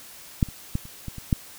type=clicks; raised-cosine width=5 ms; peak=-6 / -26 / -12 / -30 / -20 / -24 / -7 dBFS; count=7; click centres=0.428 / 0.487 / 0.754 / 0.854 / 1.083 / 1.183 / 1.328 s; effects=white hiss -45 dBFS RMS until 1.58 s